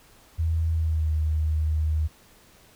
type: tone with pitch glide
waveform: sine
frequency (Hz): 81.3 to 77.67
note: E2 to D#2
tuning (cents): -23 to -2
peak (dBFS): -21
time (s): 0.38-2.08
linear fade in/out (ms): 20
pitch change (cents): -79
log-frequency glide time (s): 0.73-1.1
effects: pink hiss -55 dBFS RMS until 2.75 s